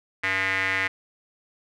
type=tone with band-pass filter; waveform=square; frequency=95.6 Hz; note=G2; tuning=43 cents flat; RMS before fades=-25 dBFS; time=0.23-0.88 s; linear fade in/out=10 ms; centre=2000 Hz; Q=5.1; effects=none